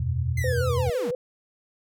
sine chord, E suspended second, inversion none, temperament equal, 82.41 / 92.5 / 123.47 Hz, E2 / F#2 / B2, 0 / 0 / 0 cents, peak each -27 / -30 / -26 dBFS, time 0-0.9 s, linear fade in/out 5 ms
45% pulse linear sweep, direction down, 2093 to 126.8 Hz, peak -31 dBFS, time 0.37-1.11 s, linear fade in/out 5 ms
sine tone with vibrato, 494.4 Hz, B4, 2 cents sharp, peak -25 dBFS, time 0.44-1.15 s, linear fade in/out 2 ms, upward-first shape square, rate 5.9 Hz, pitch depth 49 cents each way
effects none

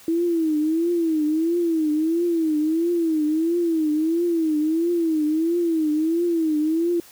sine tone with vibrato, 323.8 Hz, E4, 31 cents flat, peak -18 dBFS, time 0.08-7 s, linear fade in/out 2 ms, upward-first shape triangle, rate 1.5 Hz, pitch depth 140 cents each way, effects white hiss -48 dBFS RMS until 7.11 s

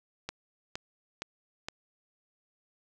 click train, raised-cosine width 0.2 ms, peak -18 dBFS, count 4, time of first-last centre 0.29-1.685 s, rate 2.15 Hz, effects none

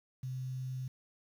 sine tone with quantisation, 129.2 Hz, C3, 21 cents flat, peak -36 dBFS, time 0.23-0.88 s, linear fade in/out 5 ms, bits 10, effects none

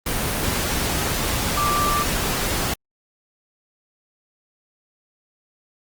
sine tone in noise, 1174.7 Hz, D6, in tune, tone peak -20 dBFS, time 1.57-2.03 s, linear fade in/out 5 ms, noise pink, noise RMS -23 dBFS, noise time 0.06-2.74 s, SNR 0 dB, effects Opus 24 kbps

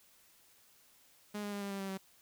sawtooth tone with pitch steps, 207.7 / 205 / 202.3 / 199.58 / 196.95 / 194.35 / 191.79 Hz, G#3 / G#3 / G#3 / G3 / G3 / G3 / G3, 0 / -22 / -45 / +31 / +8 / -15 / -38 cents, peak -34 dBFS, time 1.34-1.977 s, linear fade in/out 10 ms, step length 91 ms, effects white hiss -65 dBFS RMS until 2.21 s

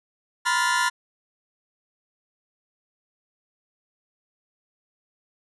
40% pulse tone cluster, 967 / 1025 / 1410 / 1749 Hz, B5 / C6 / F6 / A6, -37 / -36 / +16 / -11 cents, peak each -25 dBFS, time 0.45-0.9 s, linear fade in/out 20 ms, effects resampled to 24000 Hz

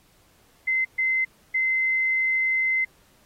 sine tone bursts at uneven times, 2063 Hz, C7, 25 cents flat, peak -20 dBFS, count 3, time 0.67-0.85 / 0.98-1.25 / 1.54-2.85 s, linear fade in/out 10 ms, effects pink hiss -60 dBFS RMS until 3.25 s + AAC 48 kbps

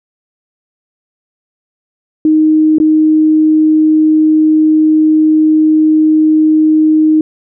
sine tone with dropouts, 311.1 Hz, D#4, in tune, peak -5 dBFS, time 2.25-7.21 s, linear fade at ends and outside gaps 2 ms, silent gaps 2.784-2.8 s, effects none

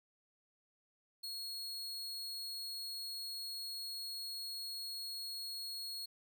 40% pulse tone, 4315 Hz, C#8, 47 cents flat, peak -40 dBFS, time 1.23-6.06 s, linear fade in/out 10 ms, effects 13-bit

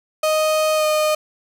35% pulse tone with pitch glide, 622.3 to 614.1 Hz, D#5 to D#5, 0 to -23 cents, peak -14 dBFS, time 0.23-1.15 s, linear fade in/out 5 ms, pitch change -23 cents, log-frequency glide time 0.75-0.85 s, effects none

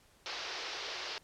white band-pass noise, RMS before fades -41 dBFS, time 0.26-1.18 s, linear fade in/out 0 ms, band 340 to 5400 Hz, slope 48 dB/octave, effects pink hiss -65 dBFS RMS until 1.23 s + low-pass 12000 Hz 12 dB/octave

